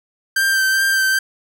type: tone with vibrato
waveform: 45% pulse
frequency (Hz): 1568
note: G6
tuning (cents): 0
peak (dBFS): -14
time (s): 0.36-1.19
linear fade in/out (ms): 5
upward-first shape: sine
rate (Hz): 2.5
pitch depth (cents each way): 20
effects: none